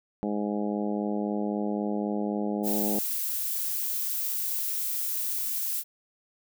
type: harmonic tone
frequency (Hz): 103.83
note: G#2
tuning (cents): 0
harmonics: 2 / 3 / 4 / 5 / 6 / 7 / 8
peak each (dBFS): -29 / -33 / -35 / -37 / -39 / -40 / -41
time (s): 0.23-2.99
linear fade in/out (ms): 0
type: noise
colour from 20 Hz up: violet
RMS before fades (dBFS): -30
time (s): 2.63-5.84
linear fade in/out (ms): 50
effects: none